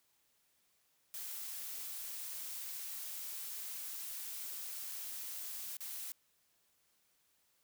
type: noise with dropouts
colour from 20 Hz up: blue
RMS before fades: -44 dBFS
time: 1.14-6.12 s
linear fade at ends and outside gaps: 0 ms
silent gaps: 5.769-5.806 s
effects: white hiss -75 dBFS RMS until 7.63 s